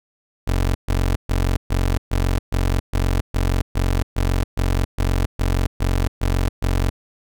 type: tone bursts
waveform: 25% pulse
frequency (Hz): 45.26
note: F#1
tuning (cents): -37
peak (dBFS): -13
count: 16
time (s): 0.47-6.9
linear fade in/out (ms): 10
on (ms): 280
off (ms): 130
effects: none